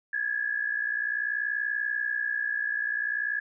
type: tone pair together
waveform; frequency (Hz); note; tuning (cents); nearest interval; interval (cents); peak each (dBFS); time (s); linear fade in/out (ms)
sine; 1652 / 1712.5; G#6 / A6; -10 / -47; minor second; 63; -30 / -29; 0.13-3.4; 5
effects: none